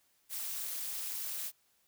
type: noise with amplitude modulation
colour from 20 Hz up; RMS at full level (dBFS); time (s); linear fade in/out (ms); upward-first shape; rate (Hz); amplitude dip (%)
blue; -35; 0.29-1.52; 50; sine; 241; 85
effects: white hiss -72 dBFS RMS until 1.87 s